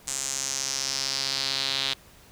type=tone with band-pass filter sweep; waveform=sawtooth; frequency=135.6 Hz; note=C#3; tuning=38 cents flat; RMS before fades=-29 dBFS; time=0.07-1.94 s; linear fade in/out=10 ms; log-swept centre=7500 to 3700 Hz; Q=3.6; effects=pink hiss -53 dBFS RMS until 2.31 s